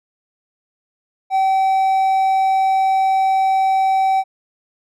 triangle tone, 768 Hz, G5, 36 cents flat, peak -11 dBFS, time 1.3-4.24 s, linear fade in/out 50 ms, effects none

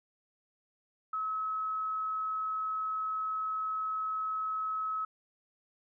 sine tone, 1287 Hz, E6, 42 cents flat, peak -31 dBFS, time 1.13-5.05 s, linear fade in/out 5 ms, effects none

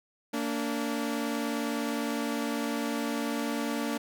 sawtooth tone pair together, 229.5 / 289.2 Hz, A#3 / D4, -27 / -27 cents, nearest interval major third, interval 400 cents, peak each -28 dBFS, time 0.33-3.98 s, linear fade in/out 10 ms, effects none

